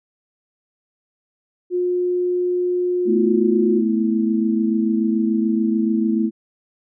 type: tone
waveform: sine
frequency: 358.1 Hz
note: F4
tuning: 43 cents sharp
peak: -17 dBFS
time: 1.7-3.83 s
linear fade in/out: 50 ms
type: chord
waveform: sine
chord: A suspended second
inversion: none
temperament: equal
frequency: 220 / 246.9 / 329.6 Hz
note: A3 / B3 / E4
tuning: 0 / 0 / 0 cents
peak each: -18 / -24 / -21 dBFS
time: 3.05-6.31 s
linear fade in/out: 50 ms
effects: none